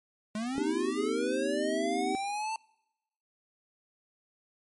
square linear sweep, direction up, 207.7 to 896 Hz, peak -32 dBFS, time 0.35-2.56 s, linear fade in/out 2 ms
sine chord, C minor seventh, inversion third, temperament just, 235.5 / 261.6 / 314 / 392.4 Hz, Bb3 / C4 / Eb4 / G4, +18 / 0 / +16 / +2 cents, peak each -38 / -35 / -34 / -33 dBFS, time 0.58-2.15 s, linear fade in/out 0 ms
effects noise-tail reverb RT60 0.9 s tail -26 dB re dry + MP3 48 kbps

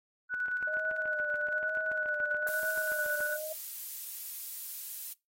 sine tone with tremolo, 1480 Hz, F#6, in tune, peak -29 dBFS, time 0.29-3.38 s, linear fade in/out 50 ms, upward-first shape square, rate 8.9 Hz, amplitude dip 35%
click train, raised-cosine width 0.5 ms, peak -32 dBFS, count 21, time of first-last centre 0.34-3.205 s, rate 6.98 Hz
sine tone with vibrato, 614 Hz, D#5, 23 cents flat, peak -37 dBFS, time 0.67-3.53 s, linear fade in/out 5 ms, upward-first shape sine, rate 1.1 Hz, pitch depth 50 cents each way
violet noise, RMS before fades -39 dBFS, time 2.47-5.13 s, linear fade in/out 2 ms
effects noise-tail reverb RT60 0.2 s tail -21 dB re dry + AAC 48 kbps

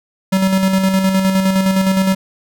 square tone with tremolo, 190.7 Hz, G3, 47 cents flat, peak -11 dBFS, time 0.32-2.15 s, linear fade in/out 10 ms, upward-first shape square, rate 9.7 Hz, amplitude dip 40%, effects none

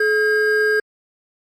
triangle tone pair together, 428 / 1616 Hz, A4 / G#6, -48 / -48 cents, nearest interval octave + major seventh, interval 2300 cents, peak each -15 dBFS, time 0-0.8 s, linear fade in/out 5 ms, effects MP3 64 kbps

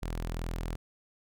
sawtooth tone, 41.58 Hz, E1, 16 cents sharp, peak -29 dBFS, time 0.02-0.76 s, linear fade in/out 10 ms, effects none

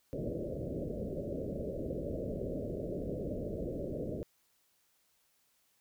white low-pass noise, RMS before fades -38 dBFS, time 0.13-4.23 s, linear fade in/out 0 ms, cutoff 610 Hz, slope 96 dB/octave, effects white hiss -73 dBFS RMS until 5.8 s

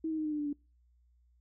sine tone with pitch steps, 320.8 / 315.3 / 309.9 / 304.5 / 299.3 / 294.2 / 289.1 Hz, E4 / D#4 / D#4 / D#4 / D4 / D4 / D4, -47 / +23 / -7 / -37 / +33 / +3 / -27 cents, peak -31 dBFS, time 0.04-0.53 s, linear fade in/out 5 ms, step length 70 ms, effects noise-tail reverb RT60 0.3 s tail -26 dB re dry + added 60 Hz sine -64 dBFS peak until 1.4 s

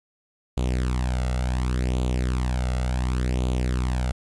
sawtooth tone with flanger, 62.6 Hz, B1, 24 cents sharp, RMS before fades -24 dBFS, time 0.57-4.12 s, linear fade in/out 5 ms, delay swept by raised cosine 0.28 to 1.48 ms, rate 0.69 Hz, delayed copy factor +0.7, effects resampled to 24000 Hz + 10-bit

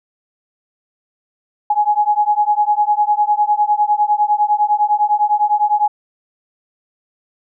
sine beating tone pair, 832 / 841.9 Hz, G#5 / G#5, +3 / +23 cents, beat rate 9.9 Hz, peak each -15 dBFS, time 1.7-5.88 s, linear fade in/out 5 ms, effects none

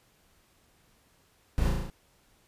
brown noise with echo, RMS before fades -28 dBFS, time 1.58-1.69 s, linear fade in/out 0 ms, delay 35 ms, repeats 6, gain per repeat -2 dB, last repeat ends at 1.9 s, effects pink hiss -65 dBFS RMS until 2.47 s + resampled to 32000 Hz

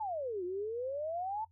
sine exponential two-way sweep, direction down then up, 901 to 349 to 901 Hz, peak -34 dBFS, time 0-1.45 s, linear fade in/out 10 ms, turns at 0.44 s, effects noise-tail reverb RT60 0.1 s tail -20 dB re dry + added 88 Hz sine -63 dBFS peak until 1.51 s

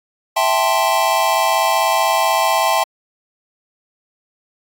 square chord, A minor seventh, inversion second, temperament equal, 659.3 / 784 / 880 / 1046.5 Hz, E5 / G5 / A5 / C6, 0 / 0 / 0 / 0 cents, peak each -20 dBFS, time 0.36-2.84 s, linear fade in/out 10 ms, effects AAC 64 kbps

